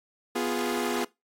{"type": "chord", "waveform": "sawtooth", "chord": "F diminished", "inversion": "second", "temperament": "equal", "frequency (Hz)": [246.9, 349.2, 415.3], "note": ["Cb4", "F4", "Ab4"], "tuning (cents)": [0, 0, 0], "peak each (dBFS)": -27, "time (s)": [0.35, 1.05], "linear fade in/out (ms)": 10, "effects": ["noise-tail reverb RT60 0.2 s tail -20 dB re dry", "AAC 48 kbps"]}